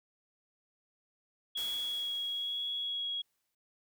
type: tone with vibrato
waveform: sine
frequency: 3330 Hz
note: G#7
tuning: 4 cents sharp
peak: -33 dBFS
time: 1.55-3.22 s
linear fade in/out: 10 ms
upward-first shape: sine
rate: 1.1 Hz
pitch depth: 9 cents each way
type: noise with exponential decay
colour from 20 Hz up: white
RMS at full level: -44 dBFS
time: 1.57-3.55 s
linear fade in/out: 5 ms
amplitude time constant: 430 ms
effects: none